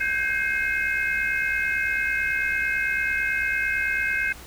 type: tone cluster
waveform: sine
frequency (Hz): 1550 / 1619 / 2132 / 2554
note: G6 / G#6 / C7 / D#7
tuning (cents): -20 / -45 / +32 / +45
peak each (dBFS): -26 / -29 / -27 / -29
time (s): 0-4.33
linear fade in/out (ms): 10
effects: added 60 Hz sine -44 dBFS peak until 4.46 s + pink hiss -44 dBFS RMS until 4.46 s